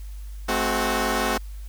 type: chord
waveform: 10% pulse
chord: F# diminished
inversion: first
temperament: equal with one note detuned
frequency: 215.6 / 261.6 / 370 Hz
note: A3 / C4 / F#4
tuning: -35 / 0 / 0 cents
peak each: -18 dBFS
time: 0.48-1.38 s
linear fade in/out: 10 ms
effects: added 50 Hz sine -33 dBFS peak until 1.68 s + white hiss -54 dBFS RMS until 1.68 s